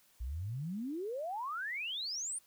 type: exponential sweep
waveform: sine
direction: up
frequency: 55 to 9490 Hz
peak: -36 dBFS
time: 0.2-2.39 s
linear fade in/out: 10 ms
effects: white hiss -67 dBFS RMS until 2.46 s